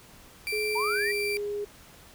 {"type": "tone", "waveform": "35% pulse", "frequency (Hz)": 2349, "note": "D7", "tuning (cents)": 0, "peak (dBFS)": -27, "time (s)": [0.47, 1.37], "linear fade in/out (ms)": 0}
{"type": "tone with pitch glide", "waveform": "sine", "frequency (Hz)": [424.5, 411.5], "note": ["G#4", "G#4"], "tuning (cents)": [38, -16], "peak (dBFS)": -29, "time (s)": [0.52, 1.65], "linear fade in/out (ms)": 10, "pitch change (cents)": -54, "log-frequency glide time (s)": [0.77, 1.04]}
{"type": "linear sweep", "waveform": "sine", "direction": "up", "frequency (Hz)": [880, 1975.5], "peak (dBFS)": -28, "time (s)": [0.75, 1.12], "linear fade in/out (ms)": 10}
{"effects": ["pink hiss -52 dBFS RMS until 2.14 s"]}